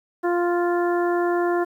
harmonic tone, 349.2 Hz, F4, in tune, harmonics 1 / 2 / 3 / 4 / 5, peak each -20 / -26 / -30 / -32 / -34 dBFS, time 0.23-1.65 s, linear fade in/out 20 ms, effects 9-bit

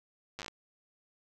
slowing click train, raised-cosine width 0.2 ms, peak -23 dBFS, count 8, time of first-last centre 0.39-0.481 s, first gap 8 ms, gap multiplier 1.16, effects none

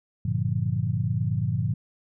sine chord, G minor seventh, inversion none, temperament equal with one note detuned, 98 / 116.54 / 145.73 / 174.61 Hz, G2 / Bb2 / D3 / F3, 0 / 0 / -13 / 0 cents, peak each -29 / -26 / -29 / -31 dBFS, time 0.25-1.74 s, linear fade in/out 5 ms, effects none

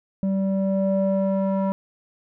square tone with low-pass filter sweep, 193.5 Hz, G3, 22 cents flat, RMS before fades -22 dBFS, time 0.23-1.72 s, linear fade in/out 0 ms, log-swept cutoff 400 to 860 Hz, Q 3.2, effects none

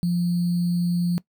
sine tone with sample-and-hold, 174.61 Hz, F3, in tune, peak -19 dBFS, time 0.03-1.18 s, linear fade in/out 0 ms, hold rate 4410 Hz, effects noise-tail reverb RT60 0.1 s tail -20 dB re dry

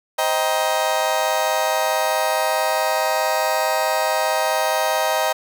35% pulse chord, C minor seventh, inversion none, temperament just, 523.3 / 627.9 / 784.9 / 941.9 Hz, C5 / Eb5 / G5 / Bb5, 0 / +16 / +2 / +18 cents, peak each -25 / -20 / -22 / -22 dBFS, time 0.18-5.33 s, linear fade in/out 10 ms, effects none

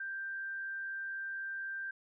sine tone with frequency modulation, 1576 Hz, G6, 9 cents sharp, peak -37 dBFS, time 0-1.91 s, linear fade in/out 5 ms, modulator 84 Hz, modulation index 0.23, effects none

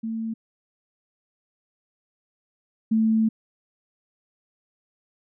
sine tone pair in turn, 224.3 / 221.3 Hz, A3 / A3, +34 / +10 cents, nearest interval unison, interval 24 cents, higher first, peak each -26 / -17 dBFS, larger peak second, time 0.03-0.34 / 2.91-3.29 s, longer second, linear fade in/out 10 ms, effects none

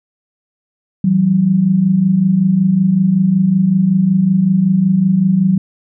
sine tone pair together, 164.66 / 190 Hz, E3 / F#3, -2 / +46 cents, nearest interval major second, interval 248 cents, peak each -16 / -10 dBFS, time 1.04-5.58 s, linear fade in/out 5 ms, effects none

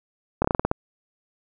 slowing click train, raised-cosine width 1 ms, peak -6 dBFS, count 8, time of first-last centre 0.42-0.714 s, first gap 25 ms, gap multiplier 1.17, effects none

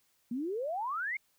sine exponential sweep, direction up, 227.3 to 2217 Hz, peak -32 dBFS, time 0.31-1.17 s, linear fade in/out 5 ms, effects white hiss -72 dBFS RMS until 1.38 s

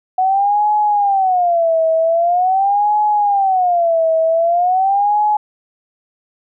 sine tone with vibrato, 738 Hz, F#5, 5 cents flat, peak -11 dBFS, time 0.18-5.37 s, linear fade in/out 5 ms, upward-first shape sine, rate 0.44 Hz, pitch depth 230 cents each way, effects none

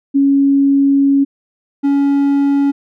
sine / triangle tone pair in turn, 277.4 / 280.6 Hz, C#4 / C#4, +1 / +21 cents, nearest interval unison, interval 20 cents, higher second, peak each -8 dBFS, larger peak neither, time 0.14-1.25 / 1.83-2.72 s, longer first, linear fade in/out 20 ms, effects none

